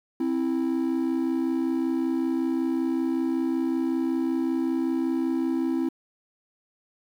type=tone pair together; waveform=triangle; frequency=263.4 / 328.7 Hz; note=C4 / E4; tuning=+12 / -5 cents; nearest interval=major third; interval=383 cents; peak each=-23 dBFS; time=0.2-5.89 s; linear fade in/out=5 ms; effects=tanh soft clip ceiling -16 dBFS + 9-bit